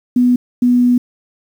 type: tone pair in turn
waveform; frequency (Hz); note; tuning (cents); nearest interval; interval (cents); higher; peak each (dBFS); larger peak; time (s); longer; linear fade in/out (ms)
sine; 246.9 / 245.6; B3 / B3; 0 / -9; unison; 9; first; -8; neither; 0.16-0.36 / 0.62-0.98; second; 5
effects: 7-bit